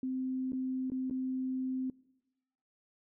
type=tone with dropouts; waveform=sine; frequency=259.3 Hz; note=C4; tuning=15 cents flat; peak=-32 dBFS; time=0.03-1.9 s; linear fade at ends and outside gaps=2 ms; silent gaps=0.521-0.531 / 0.901-0.918 / 1.099-1.109 s; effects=noise-tail reverb RT60 1.0 s tail -23 dB re dry